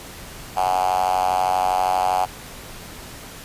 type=tone with high-pass filter; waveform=5% pulse; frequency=92.5 Hz; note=F#2; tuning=in tune; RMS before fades=-20 dBFS; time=0.56-2.26 s; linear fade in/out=20 ms; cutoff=770 Hz; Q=9.6; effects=pink hiss -38 dBFS RMS until 3.44 s + resampled to 32000 Hz